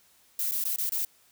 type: noise with dropouts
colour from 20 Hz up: violet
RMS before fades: -29 dBFS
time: 0.39-1.05 s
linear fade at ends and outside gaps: 2 ms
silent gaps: 0.512-0.519 / 0.64-0.652 / 0.761-0.783 / 0.893-0.92 s
effects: white hiss -62 dBFS RMS until 1.31 s